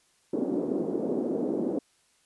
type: band-pass noise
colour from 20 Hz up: white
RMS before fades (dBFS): -29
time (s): 0.33-1.79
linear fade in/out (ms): 5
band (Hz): 230 to 420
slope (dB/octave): 24
effects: white hiss -66 dBFS RMS until 2.25 s + resampled to 24000 Hz